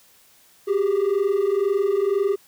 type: tone pair together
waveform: triangle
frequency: 383.2 / 405.2 Hz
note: G4 / G#4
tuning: -39 / -43 cents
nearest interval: minor second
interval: 96 cents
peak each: -19 / -17 dBFS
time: 0.67-2.36 s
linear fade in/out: 20 ms
effects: tanh soft clip ceiling -13 dBFS + white hiss -55 dBFS RMS until 2.47 s